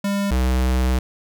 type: tone pair in turn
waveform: square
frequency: 200 / 63.6 Hz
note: G3 / C2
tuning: +35 / -48 cents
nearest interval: octave + minor sixth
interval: 1983 cents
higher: first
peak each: -20 / -17 dBFS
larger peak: second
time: 0.04-0.31 / 0.31-0.99 s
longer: second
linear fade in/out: 5 ms
effects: none